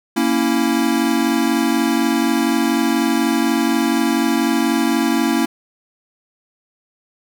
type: chord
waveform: square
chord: A# diminished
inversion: none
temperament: equal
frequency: 233.1 / 277.2 / 329.6 Hz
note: A#3 / C#4 / E4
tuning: 0 / 0 / 0 cents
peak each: -20 dBFS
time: 0.16-5.46 s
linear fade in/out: 10 ms
effects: none